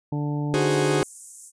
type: harmonic tone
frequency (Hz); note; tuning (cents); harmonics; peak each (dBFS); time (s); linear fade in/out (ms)
146.83; D3; 0; 1 / 2 / 3 / 4 / 5 / 6; -25 / -29 / -38 / -41 / -43 / -38; 0.12-1.02; 5
type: chord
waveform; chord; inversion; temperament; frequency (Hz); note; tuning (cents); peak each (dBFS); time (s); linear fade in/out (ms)
40% pulse; Ab dominant seventh; second; equal; 311.1 / 370 / 415.3 / 523.3; Eb4 / Gb4 / Ab4 / C5; 0 / 0 / 0 / 0; -29 / -24 / -24 / -28; 0.54-1.03; 0
type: high-pass noise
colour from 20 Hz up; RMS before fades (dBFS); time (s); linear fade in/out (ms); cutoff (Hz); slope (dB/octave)
white; -38; 0.66-1.52; 50; 6700; 48
effects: resampled to 22050 Hz